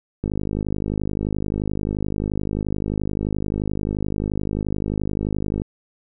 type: click train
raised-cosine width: 3 ms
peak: -11 dBFS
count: 278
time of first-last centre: 0.24-5.619 s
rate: 51.5 Hz
effects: none